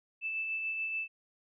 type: tone with tremolo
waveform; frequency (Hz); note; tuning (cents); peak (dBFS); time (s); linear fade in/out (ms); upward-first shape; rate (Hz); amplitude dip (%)
sine; 2637; E7; 0; -31; 0.21-1.08; 50; sine; 6.9; 30
effects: none